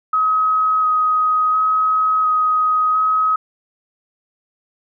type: tone with vibrato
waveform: sine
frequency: 1264 Hz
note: D#6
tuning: 27 cents sharp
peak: -13 dBFS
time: 0.13-3.36 s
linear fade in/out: 5 ms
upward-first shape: square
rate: 0.71 Hz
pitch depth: 10 cents each way
effects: none